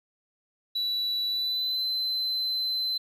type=tone with pitch glide; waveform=sine; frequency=3942 to 4060 Hz; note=B7 to B7; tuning=-4 to +47 cents; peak=-23 dBFS; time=0.75-2.98 s; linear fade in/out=10 ms; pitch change=+51 cents; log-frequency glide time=1.27-1.85 s; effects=tanh soft clip ceiling -25 dBFS + 10-bit